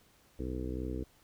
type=harmonic tone; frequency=63 Hz; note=B1; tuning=35 cents sharp; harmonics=1 / 2 / 3 / 4 / 5 / 6 / 7 / 8; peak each=-38 / -43 / -48 / -42 / -41 / -47 / -44 / -50 dBFS; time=0.39-1.04 s; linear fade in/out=5 ms; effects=pink hiss -65 dBFS RMS until 1.23 s